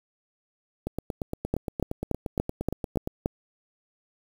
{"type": "two click trains", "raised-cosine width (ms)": 2, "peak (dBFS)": [-11, -16], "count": [7, 20], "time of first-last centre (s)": [[1.54, 3.259], [0.87, 3.074]], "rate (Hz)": [3.49, 8.62], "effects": ["7-bit"]}